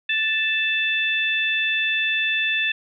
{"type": "harmonic tone", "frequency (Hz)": 880, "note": "A5", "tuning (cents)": 0, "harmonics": [2, 3, 4], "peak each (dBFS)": [-24, -22, -26], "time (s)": [0.09, 2.72], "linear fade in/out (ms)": 5, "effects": []}